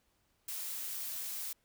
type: noise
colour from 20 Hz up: blue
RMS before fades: -40 dBFS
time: 0.48-1.53 s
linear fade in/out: 5 ms
effects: pink hiss -75 dBFS RMS until 1.64 s